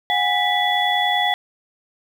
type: tone cluster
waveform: sine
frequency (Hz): 728 / 818 / 1967 / 3404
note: F#5 / G#5 / B6 / G#7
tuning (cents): -28 / -26 / -7 / +42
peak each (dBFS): -22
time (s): 0.1-1.34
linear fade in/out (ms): 0
effects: 7-bit